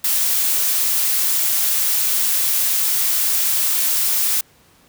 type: noise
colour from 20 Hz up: blue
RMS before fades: -18 dBFS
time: 0.04-4.41 s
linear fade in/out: 5 ms
effects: pink hiss -53 dBFS RMS until 4.88 s + high-pass 60 Hz 12 dB/octave